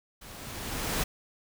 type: noise with level ramp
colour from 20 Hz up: pink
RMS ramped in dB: -47 to -28 dBFS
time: 0.21-1.04 s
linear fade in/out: 10 ms
effects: none